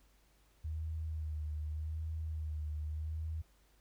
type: tone with vibrato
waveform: sine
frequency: 77.78 Hz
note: D#2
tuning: in tune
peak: -36 dBFS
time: 0.64-3.42 s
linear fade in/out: 10 ms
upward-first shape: sine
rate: 0.84 Hz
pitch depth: 41 cents each way
effects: added 50 Hz sine -67 dBFS peak until 3.8 s + pink hiss -71 dBFS RMS until 3.8 s